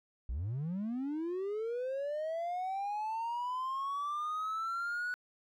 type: linear sweep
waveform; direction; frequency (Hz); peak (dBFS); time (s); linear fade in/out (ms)
triangle; up; 51.91 to 1480; -31; 0.29-5.14; 0
effects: tanh soft clip ceiling -28 dBFS

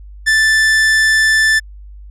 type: tone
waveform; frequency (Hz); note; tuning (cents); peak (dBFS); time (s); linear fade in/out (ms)
45% pulse; 1760; A6; 0; -9; 0.26-1.6; 20
effects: added 50 Hz sine -32 dBFS peak until 2.1 s + low-pass 9000 Hz 12 dB/octave

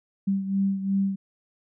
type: beating tone pair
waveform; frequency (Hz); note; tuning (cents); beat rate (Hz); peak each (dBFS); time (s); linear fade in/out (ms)
sine; 194.9 / 197.7; G3 / G3; -10 / +15; 2.8; -23 / -29; 0.27-1.16; 10
effects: none

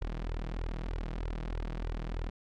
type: tone with flanger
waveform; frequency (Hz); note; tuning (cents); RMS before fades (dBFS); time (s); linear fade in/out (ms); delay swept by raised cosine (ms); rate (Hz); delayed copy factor
sawtooth; 40.56; E1; -27; -36; 0.01-2.3; 10; 2 to 6.4; 3.2; +0.95
effects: low-pass 4000 Hz 12 dB/octave

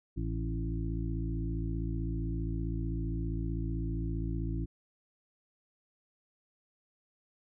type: harmonic tone with a mistuned harmonic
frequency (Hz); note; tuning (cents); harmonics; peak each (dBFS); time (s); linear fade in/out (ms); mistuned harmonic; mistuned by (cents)
55.4; A1; +13; 1 / 2 / 3 / 5 / 6; -34 / -37 / -39 / -41 / -42; 0.16-4.66; 20; 1; -38
effects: none

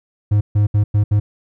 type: tone bursts at uneven times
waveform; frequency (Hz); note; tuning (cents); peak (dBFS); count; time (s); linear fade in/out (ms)
triangle; 103.83; G#2; 0; -9; 5; 0.31-0.41 / 0.55-0.67 / 0.74-0.84 / 0.94-1.04 / 1.11-1.2; 10
effects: none

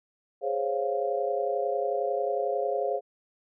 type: chord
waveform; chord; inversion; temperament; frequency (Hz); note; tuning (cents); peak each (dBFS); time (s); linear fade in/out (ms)
sine; Db major seventh; second; equal; 415.3 / 523.3 / 554.4 / 698.5; Ab4 / C5 / Db5 / F5; 0 / 0 / 0 / 0; -31; 0.41-3.01; 50
effects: none

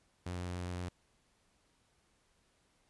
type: tone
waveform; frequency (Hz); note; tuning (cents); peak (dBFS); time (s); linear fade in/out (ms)
sawtooth; 89.2; F2; +37; -34; 0.26-0.89; 5
effects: pink hiss -73 dBFS RMS until 2.89 s + resampled to 24000 Hz

